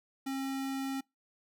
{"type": "tone", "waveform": "square", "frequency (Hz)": 269.5, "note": "C#4", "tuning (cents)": -49, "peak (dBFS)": -34, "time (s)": [0.26, 1.01], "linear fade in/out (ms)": 10, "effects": ["noise-tail reverb RT60 0.2 s tail -25 dB re dry"]}